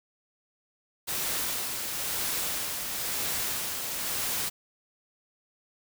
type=noise with tremolo; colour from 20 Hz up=white; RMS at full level=-30 dBFS; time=1.07-4.5 s; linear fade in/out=20 ms; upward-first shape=sine; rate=1 Hz; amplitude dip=35%; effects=none